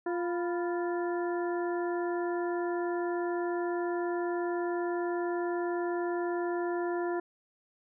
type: harmonic tone with a mistuned harmonic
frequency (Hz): 349.2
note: F4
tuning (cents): 0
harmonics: 1 / 2 / 3 / 4 / 5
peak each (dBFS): -30 / -37 / -41 / -44 / -44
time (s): 0.06-7.2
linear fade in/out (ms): 5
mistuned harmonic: 3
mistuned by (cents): -92
effects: none